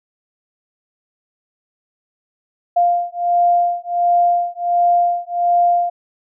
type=beating tone pair; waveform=sine; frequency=698.5 / 699.9 Hz; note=F5 / F5; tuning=0 / +4 cents; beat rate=1.4 Hz; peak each=-16 dBFS; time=2.76-5.9 s; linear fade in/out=10 ms; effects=none